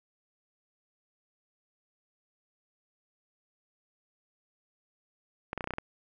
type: clicks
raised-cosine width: 0.5 ms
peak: -18 dBFS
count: 8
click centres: 5.531 / 5.577 / 5.608 / 5.642 / 5.674 / 5.707 / 5.737 / 5.784 s
effects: none